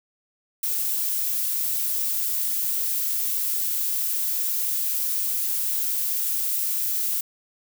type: noise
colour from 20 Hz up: violet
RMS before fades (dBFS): -25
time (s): 0.63-7.21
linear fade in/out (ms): 5
effects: none